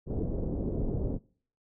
pink low-pass noise, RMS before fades -31 dBFS, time 0.06-1.19 s, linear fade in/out 50 ms, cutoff 480 Hz, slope 24 dB/octave, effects noise-tail reverb RT60 0.5 s tail -24 dB re dry

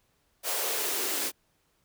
white noise with high-pass filter sweep, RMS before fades -30 dBFS, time 0.43-1.32 s, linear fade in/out 50 ms, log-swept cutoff 550 to 290 Hz, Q 3.4, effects pink hiss -71 dBFS RMS until 1.84 s

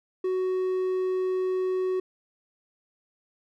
triangle tone, 371.7 Hz, F#4, 8 cents sharp, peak -22 dBFS, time 0.24-2 s, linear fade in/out 5 ms, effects none

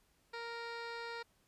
15% pulse tone with low-pass filter, 466.2 Hz, A#4, in tune, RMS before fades -44 dBFS, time 0.33-1.23 s, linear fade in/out 10 ms, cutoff 3800 Hz, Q 1.9, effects pink hiss -73 dBFS RMS until 1.47 s + resampled to 32000 Hz

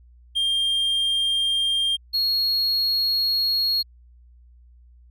triangle tone pair in turn, 3200 / 4305 Hz, G7 / C8, +35 / +49 cents, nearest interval perfect fourth, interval 514 cents, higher second, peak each -18 / -18 dBFS, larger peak neither, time 0.35-1.97 / 2.13-3.83 s, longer second, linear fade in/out 20 ms, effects added 60 Hz sine -48 dBFS peak until 5.1 s

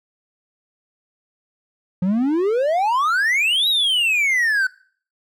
triangle exponential two-way sweep, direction up then down, 174.61 to 3918 to 1488 Hz, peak -14 dBFS, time 2.02-4.67 s, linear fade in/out 5 ms, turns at 3.68 s, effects noise-tail reverb RT60 0.5 s tail -22 dB re dry

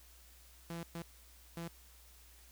sawtooth tone bursts at uneven times, 168.4 Hz, E3, 37 cents sharp, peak -37 dBFS, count 3, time 0.7-0.83 / 0.95-1.02 / 1.57-1.68 s, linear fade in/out 2 ms, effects added 60 Hz sine -60 dBFS peak until 2.51 s + white hiss -62 dBFS RMS until 2.51 s

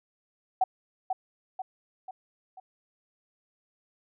sine tone with echo, 752 Hz, F#5, 28 cents sharp, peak -19 dBFS, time 0.61-0.64 s, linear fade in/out 5 ms, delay 490 ms, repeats 4, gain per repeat -6 dB, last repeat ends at 2.6 s, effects none

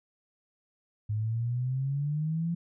sine exponential sweep, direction up, 104.6 to 172.1 Hz, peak -27 dBFS, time 1.09-2.55 s, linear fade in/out 10 ms, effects none

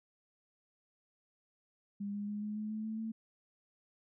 sine tone with pitch steps, 202 / 204.8 / 207.7 / 210.6 / 213.5 / 216.5 / 219.5 / 222.6 Hz, G#3 / G#3 / G#3 / G#3 / G#3 / A3 / A3 / A3, -48 / -24 / 0 / +24 / +48 / -28 / -4 / +20 cents, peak -36 dBFS, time 2-3.12 s, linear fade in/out 10 ms, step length 140 ms, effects none

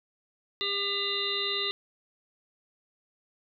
harmonic tone with a mistuned harmonic, 400.5 Hz, G4, 37 cents sharp, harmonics 1 / 3 / 5 / 7 / 9 / 10, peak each -36 / -39 / -37 / -35 / -32 / -33 dBFS, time 0.61-1.71 s, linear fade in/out 0 ms, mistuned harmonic 9, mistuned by +18 cents, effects none

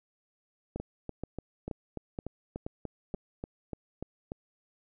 two click trains, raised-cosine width 2 ms, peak -23 / -22 dBFS, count 13 / 6, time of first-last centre 0.8-4.319 / 0.76-3.141 s, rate 3.41 / 2.1 Hz, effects none

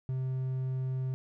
triangle tone, 130.3 Hz, C3, 7 cents flat, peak -28 dBFS, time 0.09-1.14 s, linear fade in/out 0 ms, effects none

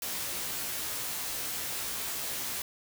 white noise with comb filter, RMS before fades -35 dBFS, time 0.02-2.62 s, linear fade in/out 2 ms, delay 16 ms, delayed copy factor +0.85, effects none

